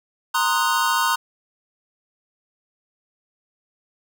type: chord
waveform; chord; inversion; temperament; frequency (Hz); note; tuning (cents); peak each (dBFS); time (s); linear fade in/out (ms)
square; C half-diminished seventh; third; equal; 932.3 / 1046.5 / 1244.5 / 1480; Bb5 / C6 / Eb6 / Gb6; 0 / 0 / 0 / 0; -24 / -24 / -25 / -25; 0.34-1.16; 10
effects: none